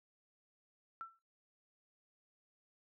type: tone with exponential decay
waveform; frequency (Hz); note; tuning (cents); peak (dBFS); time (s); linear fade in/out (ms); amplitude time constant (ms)
sine; 1339; E6; +27; -39; 1.01-1.19; 0; 37
effects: noise-tail reverb RT60 0.4 s tail -26 dB re dry